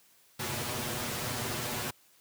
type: noise with comb filter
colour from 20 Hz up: pink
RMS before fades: -34 dBFS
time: 0.39-1.91 s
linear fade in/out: 10 ms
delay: 8.2 ms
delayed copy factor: +1
effects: white hiss -63 dBFS RMS until 2.2 s + high-pass 80 Hz 12 dB/octave